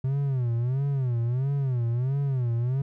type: tone with vibrato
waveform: triangle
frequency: 128.3 Hz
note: C3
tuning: 34 cents flat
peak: -21 dBFS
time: 0.04-2.82 s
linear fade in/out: 5 ms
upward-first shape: sine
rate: 1.5 Hz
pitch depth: 170 cents each way
effects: none